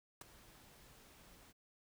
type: noise with ADSR envelope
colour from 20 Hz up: pink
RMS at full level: -45 dBFS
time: 0.21-1.53 s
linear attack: 4 ms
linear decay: 11 ms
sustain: -17 dB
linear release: 27 ms
effects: none